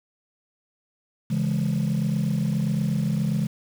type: chord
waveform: sine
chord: C# minor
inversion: none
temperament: just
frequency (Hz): 138.59 / 166.31 / 207.9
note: C#3 / E3 / G#3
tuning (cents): 0 / +16 / +2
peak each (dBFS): -24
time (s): 1.3-3.47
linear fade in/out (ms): 10
effects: tanh soft clip ceiling -17 dBFS + 7-bit